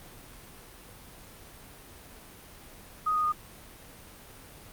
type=tone with pitch steps; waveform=sine; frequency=1249 / 1237.5 / 1226.1 Hz; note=D#6 / D#6 / D#6; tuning=+6 / -10 / -26 cents; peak=-24 dBFS; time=3.06-3.324 s; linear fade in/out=10 ms; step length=88 ms; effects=pink hiss -49 dBFS RMS until 4.72 s + Opus 32 kbps